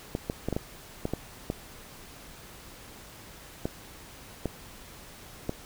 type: clicks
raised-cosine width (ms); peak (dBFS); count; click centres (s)
2; -15; 11; 0.151 / 0.299 / 0.486 / 0.527 / 0.565 / 1.054 / 1.136 / 1.501 / 3.655 / 4.457 / 5.494
effects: pink hiss -48 dBFS RMS until 5.65 s